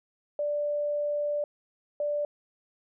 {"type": "tone bursts at uneven times", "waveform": "sine", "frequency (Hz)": 587.3, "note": "D5", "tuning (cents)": 0, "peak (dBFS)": -26, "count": 2, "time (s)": [[0.39, 1.44], [2, 2.25]], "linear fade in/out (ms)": 2, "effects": []}